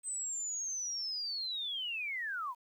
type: linear sweep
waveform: sine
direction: down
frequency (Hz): 8260 to 918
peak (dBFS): -35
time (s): 0.03-2.55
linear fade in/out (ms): 50
effects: 11-bit